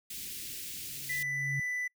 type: band-stop noise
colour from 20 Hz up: white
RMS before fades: -41 dBFS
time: 0.1-1.23 s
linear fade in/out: 5 ms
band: 360 to 2200 Hz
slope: 24 dB/octave
type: tone with exponential growth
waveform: sine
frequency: 138.59 Hz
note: C#3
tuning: in tune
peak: -31 dBFS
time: 0.58-1.6 s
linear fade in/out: 5 ms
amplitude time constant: 220 ms
type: tone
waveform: triangle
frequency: 1988 Hz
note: B6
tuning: 11 cents sharp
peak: -30 dBFS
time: 1.09-1.88 s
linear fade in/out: 10 ms
effects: noise-tail reverb RT60 0.1 s tail -24 dB re dry